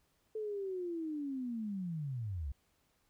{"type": "linear sweep", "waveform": "sine", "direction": "down", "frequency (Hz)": [440, 62.3], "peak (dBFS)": -36, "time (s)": [0.35, 2.52], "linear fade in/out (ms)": 5, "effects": ["pink hiss -75 dBFS RMS until 3.09 s"]}